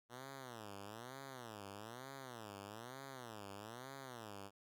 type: tone with vibrato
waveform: 5% pulse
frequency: 116.54 Hz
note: A#2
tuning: in tune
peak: -38 dBFS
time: 0.09-4.51 s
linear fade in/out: 50 ms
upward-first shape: sine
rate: 1.1 Hz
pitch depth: 280 cents each way
effects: none